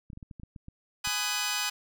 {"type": "clicks", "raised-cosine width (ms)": 5, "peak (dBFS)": -31, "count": 10, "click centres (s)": [0.102, 0.132, 0.174, 0.228, 0.312, 0.398, 0.434, 0.562, 0.684, 1.074]}
{"type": "chord", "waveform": "10% pulse", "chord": "G# minor seventh", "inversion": "none", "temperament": "just", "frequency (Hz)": [830.6, 996.7, 1245.9, 1495.1], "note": ["G#5", "B5", "D#6", "F#6"], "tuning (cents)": [0, 16, 2, 18], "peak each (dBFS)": [-27, -28, -27, -26], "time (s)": [1.04, 1.7], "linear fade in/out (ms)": 10}
{"effects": []}